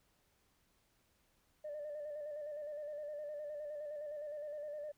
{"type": "tone with vibrato", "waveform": "sine", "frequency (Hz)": 595, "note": "D5", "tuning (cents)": 22, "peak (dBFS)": -40, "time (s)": [1.64, 4.92], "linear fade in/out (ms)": 10, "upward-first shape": "square", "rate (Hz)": 9.7, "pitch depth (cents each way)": 38, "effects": ["tanh soft clip ceiling -38 dBFS", "pink hiss -75 dBFS RMS until 4.97 s"]}